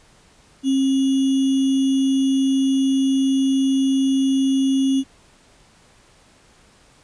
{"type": "tone with sample-and-hold", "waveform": "sine", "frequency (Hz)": 268.7, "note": "C4", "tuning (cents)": 46, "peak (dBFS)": -15, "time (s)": [0.63, 5.04], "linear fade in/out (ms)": 50, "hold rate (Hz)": 3150, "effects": ["pink hiss -53 dBFS RMS until 7.03 s", "resampled to 22050 Hz"]}